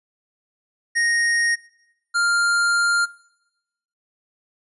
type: tone pair in turn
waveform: square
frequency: 1864.7 / 1398.8 Hz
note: A#6 / F6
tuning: 0 / +2 cents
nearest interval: perfect fourth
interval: 498 cents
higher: first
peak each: -18 dBFS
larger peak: neither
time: 0.95-1.56 / 2.14-3.06 s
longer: second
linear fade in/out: 20 ms
effects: noise-tail reverb RT60 0.9 s tail -20 dB re dry + resampled to 24000 Hz